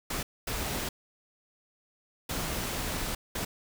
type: noise bursts at uneven times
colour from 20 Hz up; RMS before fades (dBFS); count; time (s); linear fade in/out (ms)
pink; -33; 4; 0.1-0.23 / 0.47-0.89 / 2.29-3.15 / 3.35-3.45; 5
effects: none